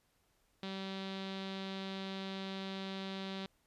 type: tone with low-pass filter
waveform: sawtooth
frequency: 192.5 Hz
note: G3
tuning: 31 cents flat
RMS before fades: -42 dBFS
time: 0.63-3.46 s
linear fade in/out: 2 ms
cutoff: 3800 Hz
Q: 4
effects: pink hiss -75 dBFS RMS until 3.66 s + resampled to 32000 Hz